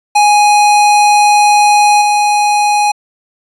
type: tone with level steps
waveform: square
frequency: 830.6 Hz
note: G#5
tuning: in tune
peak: -6 / -9 dBFS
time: 0.15-2.92 s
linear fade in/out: 10 ms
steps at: 2.01 s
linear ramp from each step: 10 ms
effects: resampled to 24000 Hz